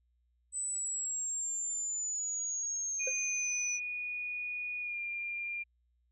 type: exponential sweep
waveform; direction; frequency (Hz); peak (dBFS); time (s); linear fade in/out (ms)
sine; down; 8060 to 5920; -33; 0.52-3.8; 50
type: tone with pitch glide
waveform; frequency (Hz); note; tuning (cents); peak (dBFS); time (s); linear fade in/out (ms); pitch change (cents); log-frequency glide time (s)
sine; 2459 to 2396; D#7 to D7; -21 to +34; -35; 2.99-5.64; 20; -45; 4.81-4.99
type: tone with exponential decay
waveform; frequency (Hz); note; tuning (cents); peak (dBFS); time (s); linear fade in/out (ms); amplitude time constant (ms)
triangle; 520; C5; -11; -30; 3.07-3.15; 5; 16
effects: added 60 Hz sine -70 dBFS peak until 6.11 s